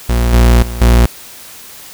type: tone with level steps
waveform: 40% pulse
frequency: 59.1 Hz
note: A#1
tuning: 24 cents sharp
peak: -9 / -4 / -19 / -4 dBFS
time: 0.09-1.06 s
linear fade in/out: 5 ms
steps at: 0.33 / 0.62 / 0.81 s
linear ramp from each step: 5 ms
effects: white hiss -34 dBFS RMS until 1.93 s